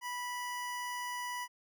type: tone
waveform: 25% pulse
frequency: 982 Hz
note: B5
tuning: 10 cents flat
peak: -33 dBFS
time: 0.01-1.48 s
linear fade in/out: 50 ms
effects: none